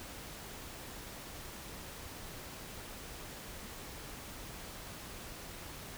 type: silence
effects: pink hiss -47 dBFS RMS until 5.97 s